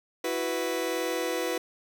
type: chord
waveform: sawtooth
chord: E suspended second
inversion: none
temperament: just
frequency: 329.6 / 370.8 / 494.4 Hz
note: E4 / F#4 / B4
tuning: 0 / +4 / +2 cents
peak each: -29 / -29 / -26 dBFS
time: 0.24-1.58 s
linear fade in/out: 5 ms
effects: none